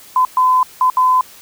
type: tone bursts at uneven times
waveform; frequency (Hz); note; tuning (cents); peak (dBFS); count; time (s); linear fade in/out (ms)
sine; 1017; C6; -50; -9; 4; 0.16-0.25 / 0.37-0.63 / 0.81-0.9 / 0.97-1.21; 2
effects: white hiss -41 dBFS RMS until 1.41 s